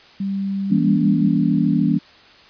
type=tone with pitch glide; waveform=sine; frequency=196 to 203.3 Hz; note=G3 to G#3; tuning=0 to -37 cents; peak=-20 dBFS; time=0.2-1.28 s; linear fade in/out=5 ms; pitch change=+63 cents; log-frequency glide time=0.66-0.78 s
type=chord; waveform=sine; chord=E diminished seventh; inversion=none; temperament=just; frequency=164.81 / 197.78 / 237.3 / 284.8 Hz; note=E3 / G3 / Bb3 / Db4; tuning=0 / +16 / +31 / +47 cents; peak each=-20 dBFS; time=0.7-1.99 s; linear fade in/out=20 ms
effects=white hiss -47 dBFS RMS until 2.49 s + resampled to 11025 Hz